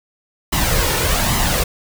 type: noise with flanger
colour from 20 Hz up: pink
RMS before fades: -17 dBFS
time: 0.52-1.64 s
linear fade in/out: 10 ms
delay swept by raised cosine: 0.98 to 2.18 ms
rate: 1.2 Hz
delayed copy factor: +0.55
effects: none